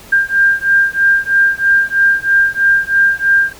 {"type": "beating tone pair", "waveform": "sine", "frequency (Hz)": [1594, 1597.1], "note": ["G6", "G6"], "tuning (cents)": [28, 32], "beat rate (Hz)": 3.1, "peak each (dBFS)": -12, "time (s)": [0.12, 3.53], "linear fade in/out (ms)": 10, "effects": ["pink hiss -38 dBFS RMS until 3.59 s"]}